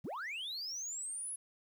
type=linear sweep; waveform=sine; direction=up; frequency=92.5 to 10650 Hz; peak=-36 dBFS; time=0.04-1.36 s; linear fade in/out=10 ms; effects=tanh soft clip ceiling -38 dBFS + 11-bit